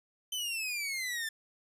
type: exponential sweep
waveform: sawtooth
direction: down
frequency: 3085 to 1760 Hz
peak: -30 dBFS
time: 0.32-1.29 s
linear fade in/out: 5 ms
effects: resampled to 32000 Hz